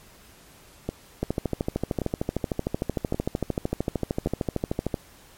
two click trains, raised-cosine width 2 ms, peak -13 / -11 dBFS, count 4 / 50, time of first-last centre 0.89-4.272 / 1.23-4.942 s, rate 0.887 / 13.2 Hz, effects pink hiss -52 dBFS RMS until 5.37 s + MP3 64 kbps

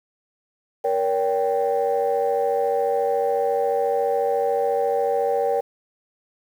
sine chord, G diminished, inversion first, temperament just, 470.4 / 564.5 / 784 Hz, Bb4 / Db5 / G5, +16 / +31 / 0 cents, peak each -21 / -23 / -23 dBFS, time 0.84-5.61 s, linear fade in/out 10 ms, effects tanh soft clip ceiling -12 dBFS + 8-bit

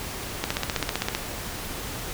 click train, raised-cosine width 0.2 ms, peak -7 dBFS, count 12, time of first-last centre 0.44-1.15 s, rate 15.5 Hz, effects pink hiss -34 dBFS RMS until 2.13 s

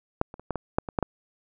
clicks, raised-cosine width 1 ms, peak -8 / -26 / -29 / -14 / -16 / -7 / -20 / -9 / -10 dBFS, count 9, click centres 0.214 / 0.341 / 0.396 / 0.507 / 0.557 / 0.785 / 0.888 / 0.988 / 1.027 s, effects none

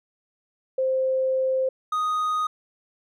sine / triangle tone pair in turn, 523.3 / 1244.6 Hz, C5 / D#6, 0 / 0 cents, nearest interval octave + minor third, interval 1500 cents, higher second, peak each -20 dBFS, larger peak neither, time 0.78-1.69 / 1.92-2.47 s, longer first, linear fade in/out 5 ms, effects none

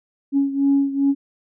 sine beating tone pair, 277.2 / 279.7 Hz, C#4 / C#4, 0 / +16 cents, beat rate 2.5 Hz, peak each -16 / -20 dBFS, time 0.32-1.15 s, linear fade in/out 50 ms, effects tanh soft clip ceiling -9 dBFS

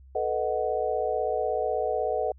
sine chord, B dominant seventh, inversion third, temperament equal with one note detuned, 437.7 / 493.9 / 622.3 / 740 Hz, A4 / B4 / D#5 / F#5, -9 / 0 / 0 / 0 cents, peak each -30 dBFS, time 0.15-2.32 s, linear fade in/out 5 ms, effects added 66 Hz sine -48 dBFS peak until 2.38 s

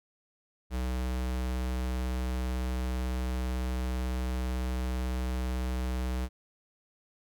square tone, 63 Hz, B1, 35 cents sharp, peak -30 dBFS, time 0.7-6.29 s, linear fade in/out 50 ms, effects none

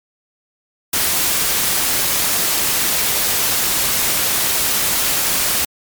white noise, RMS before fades -17 dBFS, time 0.93-5.65 s, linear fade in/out 5 ms, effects MP3 96 kbps

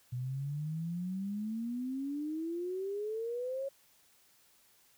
sine exponential sweep, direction up, 122 to 554.4 Hz, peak -34 dBFS, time 0.12-3.69 s, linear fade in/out 10 ms, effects white hiss -66 dBFS RMS until 4.97 s

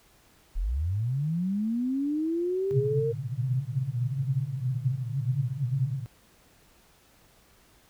sine linear sweep, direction up, 33 to 466.2 Hz, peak -25 dBFS, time 0.55-3.13 s, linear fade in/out 20 ms
pink band-pass noise, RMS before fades -29 dBFS, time 2.71-6.06 s, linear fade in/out 0 ms, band 120 to 140 Hz, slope 96 dB/octave
effects pink hiss -60 dBFS RMS until 7.89 s

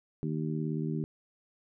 harmonic tone, 77.78 Hz, D#2, in tune, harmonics 2 / 3 / 4 / 5, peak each -32 / -36 / -38 / -40 dBFS, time 0.23-1.04 s, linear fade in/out 0 ms, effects none

